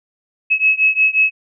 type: beating tone pair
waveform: sine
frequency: 2573 / 2578.6 Hz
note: E7 / E7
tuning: -43 / -39 cents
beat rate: 5.6 Hz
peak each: -14 / -15 dBFS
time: 0.5-1.31 s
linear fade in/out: 20 ms
effects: none